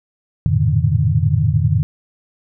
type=tone cluster; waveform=sine; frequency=87.8 / 106.1 / 116.1 / 142.2 / 154.8 Hz; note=F2 / G#2 / A#2 / C#3 / D#3; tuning=+10 / +38 / -7 / +45 / -9 cents; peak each=-19 dBFS; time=0.46-1.83 s; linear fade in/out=0 ms; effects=none